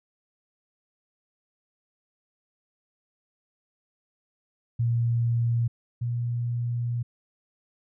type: tone pair in turn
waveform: sine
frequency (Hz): 117.6 / 119.59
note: A#2 / A#2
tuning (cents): +16 / +45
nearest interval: unison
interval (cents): 29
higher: second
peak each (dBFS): -21 / -25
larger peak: first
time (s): 4.79-5.68 / 6.01-7.03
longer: second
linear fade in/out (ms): 10
effects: none